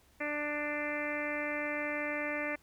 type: harmonic tone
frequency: 295.7 Hz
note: D4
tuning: 12 cents sharp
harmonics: 1 / 2 / 3 / 4 / 5 / 6 / 7 / 8 / 9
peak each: -40 / -38 / -47 / -45 / -46 / -40 / -39 / -42 / -51 dBFS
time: 0.2-2.56 s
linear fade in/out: 10 ms
effects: added 68 Hz sine -66 dBFS peak until 2.62 s + pink hiss -66 dBFS RMS until 2.62 s